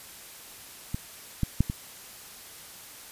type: clicks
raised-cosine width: 5 ms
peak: -17 / -12 / -8 / -17 dBFS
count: 4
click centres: 0.945 / 1.433 / 1.606 / 1.699 s
effects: white hiss -46 dBFS RMS until 3.11 s + resampled to 32000 Hz